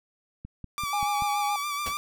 click train, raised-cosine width 5 ms, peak -26 dBFS, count 5, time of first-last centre 0.45-1.222 s, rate 5.18 Hz
sawtooth tone with vibrato, 1165 Hz, D6, 14 cents flat, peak -25 dBFS, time 0.78-1.97 s, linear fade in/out 0 ms, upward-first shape sine, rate 7 Hz, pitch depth 40 cents each way
triangle tone, 825 Hz, G#5, 12 cents flat, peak -24 dBFS, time 0.93-1.56 s, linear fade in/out 2 ms
pink noise with exponential decay, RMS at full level -28 dBFS, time 1.86-1.97 s, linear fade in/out 5 ms, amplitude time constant 22 ms
effects none

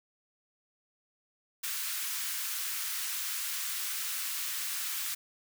white high-pass noise, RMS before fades -35 dBFS, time 1.63-5.15 s, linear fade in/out 10 ms, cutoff 1200 Hz, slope 24 dB/octave, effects none

